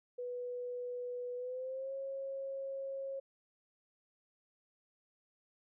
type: tone with pitch glide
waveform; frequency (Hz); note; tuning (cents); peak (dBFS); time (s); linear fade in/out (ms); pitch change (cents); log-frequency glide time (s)
sine; 492 to 542.8; B4 to C#5; -7 to -36; -38; 0.18-3.2; 10; +171; 1.36-1.93
effects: none